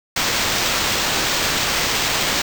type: noise with sample-and-hold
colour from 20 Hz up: blue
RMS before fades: -20 dBFS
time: 0.16-2.42 s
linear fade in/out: 5 ms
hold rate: 11025 Hz
effects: none